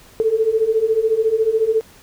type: beating tone pair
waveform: sine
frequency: 433.6 / 447.6 Hz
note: A4 / A4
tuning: -25 / +30 cents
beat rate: 14 Hz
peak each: -19 / -16 dBFS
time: 0.2-1.81 s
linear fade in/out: 0 ms
effects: pink hiss -47 dBFS RMS until 2.02 s